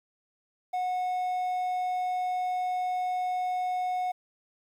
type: tone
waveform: triangle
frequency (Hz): 731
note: F#5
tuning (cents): -21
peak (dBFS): -25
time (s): 0.73-4.12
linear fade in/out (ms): 10
effects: 10-bit